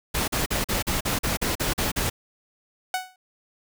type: noise bursts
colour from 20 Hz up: pink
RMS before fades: -25 dBFS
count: 11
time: 0.14-2.1 s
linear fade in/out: 10 ms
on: 140 ms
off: 42 ms
type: tone with exponential decay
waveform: sawtooth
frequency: 743 Hz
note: F#5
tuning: 7 cents sharp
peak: -17 dBFS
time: 2.94-3.16 s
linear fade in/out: 2 ms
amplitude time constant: 47 ms
effects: none